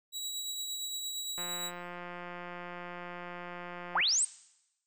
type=tone with tremolo; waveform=25% pulse; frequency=3893 Hz; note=B7; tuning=26 cents flat; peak=-30 dBFS; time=0.12-1.72 s; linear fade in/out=50 ms; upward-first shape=triangle; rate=8.7 Hz; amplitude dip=35%
type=click train; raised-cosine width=0.5 ms; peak=-28 dBFS; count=463; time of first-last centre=1.38-4.005 s; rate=176 Hz
type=linear sweep; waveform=sine; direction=up; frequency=622.3 to 8770 Hz; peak=-25 dBFS; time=3.95-4.25 s; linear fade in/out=5 ms
effects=noise-tail reverb RT60 0.9 s tail -20 dB re dry